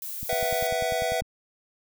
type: noise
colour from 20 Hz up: violet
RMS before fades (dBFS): -35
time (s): 0.02-0.67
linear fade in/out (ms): 0
type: click train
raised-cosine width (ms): 5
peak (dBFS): -25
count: 11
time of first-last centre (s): 0.23-1.22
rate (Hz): 10.1
type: chord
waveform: square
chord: B suspended fourth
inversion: none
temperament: equal with one note detuned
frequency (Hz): 493.9 / 659.3 / 749.5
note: B4 / E5 / F#5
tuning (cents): 0 / 0 / +22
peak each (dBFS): -31 / -28 / -31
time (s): 0.29-1.21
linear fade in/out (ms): 5
effects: none